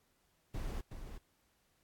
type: noise with echo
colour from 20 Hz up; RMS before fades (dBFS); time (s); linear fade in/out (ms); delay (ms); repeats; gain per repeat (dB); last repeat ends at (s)
brown; -39; 0.54-0.81; 5; 370; 1; -7; 1.18
effects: pink hiss -75 dBFS RMS until 1.83 s + AAC 64 kbps